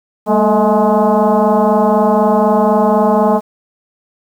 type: tone with frequency modulation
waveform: sine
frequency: 201 Hz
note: G3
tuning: 44 cents sharp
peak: -8 dBFS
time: 0.26-3.41 s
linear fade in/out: 50 ms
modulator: 213 Hz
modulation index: 3.8
effects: 7-bit